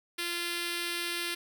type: tone with notch filter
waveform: 5% pulse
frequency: 345.4 Hz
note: F4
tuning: 19 cents flat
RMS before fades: -34 dBFS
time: 0.18-1.35 s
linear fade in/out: 10 ms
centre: 780 Hz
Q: 0.55
effects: none